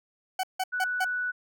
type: tone bursts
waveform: 40% pulse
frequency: 751 Hz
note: F#5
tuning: 26 cents sharp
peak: -25 dBFS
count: 4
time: 0.39-1.046 s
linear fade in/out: 5 ms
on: 44 ms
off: 160 ms
type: tone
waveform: sine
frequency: 1480 Hz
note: F#6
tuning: in tune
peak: -27 dBFS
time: 0.72-1.32 s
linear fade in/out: 20 ms
effects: none